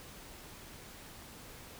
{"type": "silence", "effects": ["pink hiss -51 dBFS RMS until 1.79 s"]}